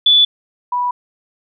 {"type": "tone pair in turn", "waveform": "sine", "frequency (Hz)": [3462, 981.6], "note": ["A7", "B5"], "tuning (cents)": [-29, -11], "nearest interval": "octave + minor seventh", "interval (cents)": 2182, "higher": "first", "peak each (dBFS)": [-7, -15], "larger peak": "first", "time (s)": [[0.06, 0.25], [0.72, 0.91]], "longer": "neither", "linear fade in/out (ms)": 5, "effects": []}